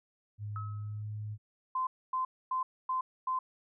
sine tone with pitch glide, 104.4 to 106.1 Hz, G#2 to G#2, +10 to +38 cents, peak -36 dBFS, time 0.38-1.38 s, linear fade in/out 50 ms, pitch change +28 cents, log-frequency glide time 0.72-1.08 s
sine tone with exponential decay, 1287 Hz, E6, 42 cents flat, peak -37 dBFS, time 0.56-1.02 s, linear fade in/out 1 ms, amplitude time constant 100 ms
sine tone bursts, 1033 Hz, C6, 22 cents flat, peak -29 dBFS, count 5, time 1.75-3.39 s, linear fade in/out 5 ms, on 120 ms, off 260 ms
effects none

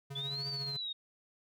square tone with tremolo, 138.9 Hz, C#3, 4 cents sharp, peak -40 dBFS, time 0.1-0.77 s, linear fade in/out 10 ms, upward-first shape triangle, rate 14 Hz, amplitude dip 60%
sine exponential two-way sweep, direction up then down, 3409 to 4657 to 3698 Hz, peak -36 dBFS, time 0.15-0.93 s, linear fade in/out 10 ms, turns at 0.48 s
effects none

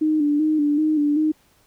sine tone with vibrato, 301.1 Hz, D4, 43 cents sharp, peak -16 dBFS, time 0.01-1.32 s, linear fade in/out 10 ms, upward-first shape square, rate 2.6 Hz, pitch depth 48 cents each way, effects pink hiss -59 dBFS RMS until 1.66 s

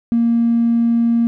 triangle tone with tanh clipping, 233.1 Hz, A#3, in tune, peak -11 dBFS, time 0.12-1.27 s, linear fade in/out 0 ms, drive 1 dB, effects none

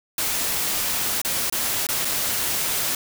white noise with dropouts, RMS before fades -24 dBFS, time 0.18-2.95 s, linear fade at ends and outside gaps 2 ms, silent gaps 1.216-1.248 / 1.499-1.524 / 1.868-1.888 / 2.048-2.052 s, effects none

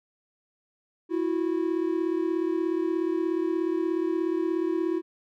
triangle tone pair together, 328.7 / 365.5 Hz, E4 / F#4, -5 / -21 cents, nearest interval major second, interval 184 cents, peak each -24 / -26 dBFS, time 1.09-5.02 s, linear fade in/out 50 ms, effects none

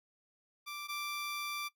15% pulse tone pair in turn, 1174.7 / 1174.7 Hz, D6 / D6, 0 / 0 cents, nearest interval unison, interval 0 cents, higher neither, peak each -35 / -31 dBFS, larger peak second, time 0.66-0.88 / 0.88-1.69 s, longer second, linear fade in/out 20 ms, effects noise-tail reverb RT60 0.1 s tail -18 dB re dry

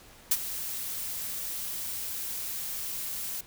blue noise with ADSR envelope, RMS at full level -21 dBFS, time 0.31-3.41 s, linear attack 7 ms, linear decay 43 ms, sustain -14 dB, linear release 6 ms, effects pink hiss -53 dBFS RMS until 3.46 s

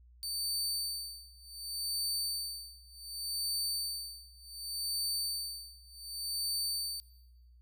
sawtooth tone with tremolo, 4570 Hz, D8, 48 cents flat, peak -29 dBFS, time 0.23-7 s, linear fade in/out 0 ms, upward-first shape sine, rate 0.67 Hz, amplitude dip 95%, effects noise-tail reverb RT60 1.0 s tail -17 dB re dry + added 60 Hz sine -56 dBFS peak until 7.61 s

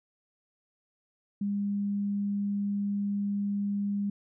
sine tone, 202.1 Hz, G#3, 47 cents flat, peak -27 dBFS, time 1.41-4.1 s, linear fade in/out 5 ms, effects none

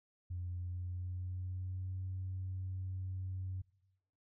sine tone with pitch glide, 89 to 93.37 Hz, F2 to F#2, +33 to +16 cents, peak -37 dBFS, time 0.3-3.62 s, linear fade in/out 10 ms, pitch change +83 cents, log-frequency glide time 0.61-1.99 s, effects noise-tail reverb RT60 1.0 s tail -23 dB re dry + tanh soft clip ceiling -33 dBFS

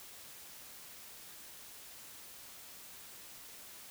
silence, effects white hiss -52 dBFS RMS until 3.9 s

